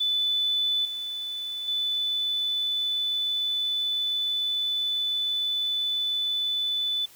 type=tone with level steps; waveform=sine; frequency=3493 Hz; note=A7; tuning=13 cents flat; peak=-22 / -30 / -24 dBFS; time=0-7.06 s; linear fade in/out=10 ms; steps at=0.85 / 1.68 s; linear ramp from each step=2 ms; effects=white hiss -52 dBFS RMS until 7.15 s